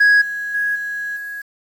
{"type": "tone with level steps", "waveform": "sine", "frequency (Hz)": 1661.2, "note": "G#6", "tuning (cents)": 0, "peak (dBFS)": [-6, -22, -16, -22, -26], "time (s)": [0, 1.42], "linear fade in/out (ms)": 10, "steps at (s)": [0.21, 0.54, 0.75, 1.16], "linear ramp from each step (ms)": 10, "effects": ["tanh soft clip ceiling -8 dBFS", "7-bit"]}